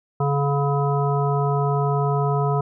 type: harmonic tone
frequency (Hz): 141.6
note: C#3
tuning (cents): +37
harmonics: 1 / 3 / 5 / 7 / 9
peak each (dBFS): -20 / -25 / -27 / -28 / -30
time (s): 0.2-2.61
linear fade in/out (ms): 5
effects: none